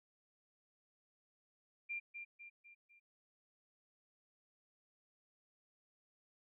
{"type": "tone with echo", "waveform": "sine", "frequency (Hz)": 2384, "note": "D7", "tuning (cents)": 25, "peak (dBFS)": -39, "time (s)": [1.89, 2], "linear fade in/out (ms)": 20, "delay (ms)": 250, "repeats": 4, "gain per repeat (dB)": -6, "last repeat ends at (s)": 3, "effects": []}